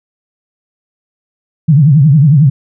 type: tone with vibrato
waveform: sine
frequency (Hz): 146.3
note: D3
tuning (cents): -6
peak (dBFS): -3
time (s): 1.68-2.5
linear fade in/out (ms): 10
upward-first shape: triangle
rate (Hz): 11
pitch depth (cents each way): 240
effects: none